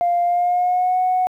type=tone with pitch glide; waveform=sine; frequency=698.5 to 737 Hz; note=F5 to F#5; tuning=0 to -7 cents; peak=-14 dBFS; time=0.01-1.27 s; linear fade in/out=0 ms; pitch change=+93 cents; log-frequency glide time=0.23-0.98 s; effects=tanh soft clip ceiling -11 dBFS + 9-bit